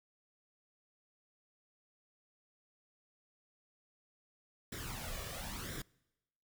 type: noise with flanger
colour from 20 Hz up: pink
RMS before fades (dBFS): -43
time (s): 4.72-5.82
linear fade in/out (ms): 5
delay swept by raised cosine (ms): 0.54 to 1.74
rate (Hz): 0.98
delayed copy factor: +0.65
effects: noise-tail reverb RT60 1.0 s tail -26 dB re dry